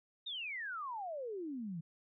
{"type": "exponential sweep", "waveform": "sine", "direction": "down", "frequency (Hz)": [3783, 155.56], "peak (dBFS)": -39, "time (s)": [0.26, 1.81], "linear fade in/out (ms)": 10, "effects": []}